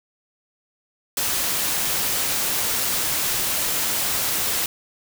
white noise, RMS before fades -23 dBFS, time 1.17-4.66 s, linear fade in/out 2 ms, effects none

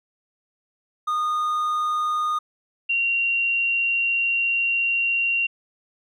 triangle / sine tone pair in turn, 1228 / 2757 Hz, D#6 / F7, -23 / -23 cents, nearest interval octave + major second, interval 1400 cents, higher second, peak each -19 / -19 dBFS, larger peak neither, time 1.07-2.39 / 2.89-5.47 s, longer second, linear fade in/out 10 ms, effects none

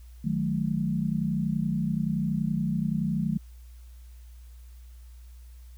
sine chord, D# diminished, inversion none, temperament equal with one note detuned, 155.56 / 185 / 216.7 Hz, D#3 / F#3 / A3, 0 / 0 / -26 cents, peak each -29 dBFS, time 0.24-3.38 s, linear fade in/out 10 ms, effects added 60 Hz sine -44 dBFS peak until 5.77 s + white hiss -63 dBFS RMS until 5.77 s

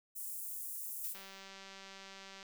white high-pass noise, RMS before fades -43 dBFS, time 0.15-1.14 s, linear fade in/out 20 ms, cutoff 8300 Hz, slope 24 dB/octave
violet noise with exponential decay, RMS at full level -40 dBFS, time 1.04-1.5 s, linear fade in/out 1 ms, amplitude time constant 98 ms
click train, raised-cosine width 0.2 ms, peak -34 dBFS, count 249, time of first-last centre 1.15-2.428 s, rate 194 Hz
effects none

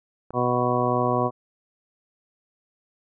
click, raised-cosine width 1 ms, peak -22 dBFS, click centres 0.306 s
harmonic tone, 123.47 Hz, B2, in tune, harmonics 1 / 2 / 3 / 4 / 5 / 6 / 8 / 9, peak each -28 / -28 / -28 / -28 / -28 / -28 / -28 / -28 dBFS, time 0.33-1.31 s, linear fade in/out 50 ms
effects none

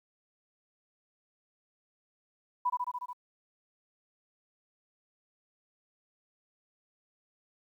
sine tone with echo, 987.8 Hz, B5, in tune, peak -25 dBFS, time 2.65-2.7 s, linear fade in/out 10 ms, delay 72 ms, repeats 6, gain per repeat -2 dB, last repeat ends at 3.132 s, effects 11-bit

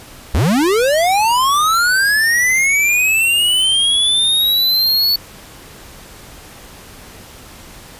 square linear sweep, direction up, 51.91 to 4463 Hz, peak -12 dBFS, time 0.34-5.16 s, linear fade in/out 5 ms, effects pink hiss -38 dBFS RMS until 7.99 s + resampled to 32000 Hz

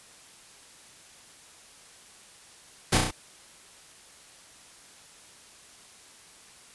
pink noise with echo, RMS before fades -21 dBFS, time 2.92-2.98 s, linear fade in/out 10 ms, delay 33 ms, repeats 4, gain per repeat -3 dB, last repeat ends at 3.112 s, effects white hiss -52 dBFS RMS until 6.74 s + resampled to 24000 Hz

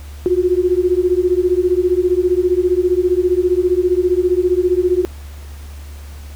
sine beating tone pair, 353.6 / 368.6 Hz, F4 / F#4, +22 / -7 cents, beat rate 15 Hz, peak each -15 dBFS, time 0.26-5.05 s, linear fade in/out 0 ms, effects added 72 Hz sine -30 dBFS peak until 6.35 s + pink hiss -43 dBFS RMS until 6.35 s

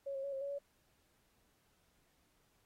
sine tone with pitch steps, 554 / 541 / 559 / 538 / 561 / 565 Hz, C#5 / C#5 / C#5 / C5 / C#5 / C#5, -1 / -42 / +14 / +48 / +21 / +33 cents, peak -38 dBFS, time 0.06-0.588 s, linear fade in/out 10 ms, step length 88 ms, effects pink hiss -75 dBFS RMS until 2.65 s + AAC 48 kbps

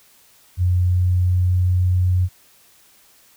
sine tone with pitch glide, 90.1 to 90.83 Hz, F#2 to F#2, -45 to -32 cents, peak -14 dBFS, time 0.57-2.29 s, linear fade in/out 50 ms, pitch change +13 cents, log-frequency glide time 0.84-1.91 s, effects white hiss -53 dBFS RMS until 3.36 s

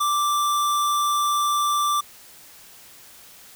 square tone, 1174.7 Hz, D6, in tune, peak -20 dBFS, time 0-2.01 s, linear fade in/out 10 ms, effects white hiss -47 dBFS RMS until 3.55 s

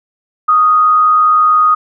sine tone with frequency modulation, 1244.5 Hz, D#6, in tune, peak -6 dBFS, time 0.48-1.75 s, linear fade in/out 10 ms, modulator 106 Hz, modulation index 0.27, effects none

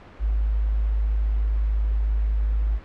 sine tone, 52.5 Hz, G#1, 19 cents sharp, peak -19 dBFS, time 0.19-2.8 s, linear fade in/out 50 ms, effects pink hiss -45 dBFS RMS until 2.84 s + low-pass 2000 Hz 12 dB/octave

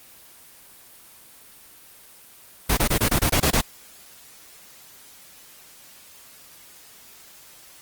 pink noise bursts, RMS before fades -19 dBFS, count 9, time 2.69-3.613 s, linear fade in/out 10 ms, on 83 ms, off 22 ms, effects white hiss -48 dBFS RMS until 7.81 s + Opus 24 kbps

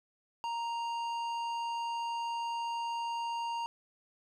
triangle tone with tanh clipping, 932.3 Hz, A#5, in tune, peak -35 dBFS, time 0.44-3.66 s, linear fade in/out 0 ms, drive 16 dB, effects none

